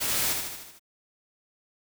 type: noise with echo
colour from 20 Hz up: white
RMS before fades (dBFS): -28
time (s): 0-0.34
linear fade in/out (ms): 20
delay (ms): 76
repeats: 6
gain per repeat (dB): -4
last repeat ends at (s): 0.796
effects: none